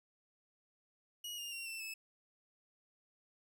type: tone with pitch steps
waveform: sawtooth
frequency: 2900 / 2824 / 2750 / 2678 / 2608 Hz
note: F#7 / F7 / F7 / E7 / E7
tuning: -35 / +19 / -27 / +27 / -19 cents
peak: -39 dBFS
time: 1.24-1.94 s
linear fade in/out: 5 ms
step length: 140 ms
effects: none